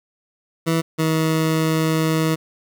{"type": "tone pair in turn", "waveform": "20% pulse", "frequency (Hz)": [163.8, 159.41], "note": ["E3", "D#3"], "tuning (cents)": [-11, 42], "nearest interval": "unison", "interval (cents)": 47, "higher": "first", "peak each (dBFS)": -12, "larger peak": "neither", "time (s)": [[0.66, 0.82], [0.98, 2.36]], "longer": "second", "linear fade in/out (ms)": 20, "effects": ["9-bit"]}